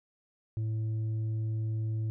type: tone with tanh clipping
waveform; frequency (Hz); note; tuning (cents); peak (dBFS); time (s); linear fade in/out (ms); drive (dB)
sine; 110; A2; 0; -30; 0.57-2.1; 0; 4
effects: none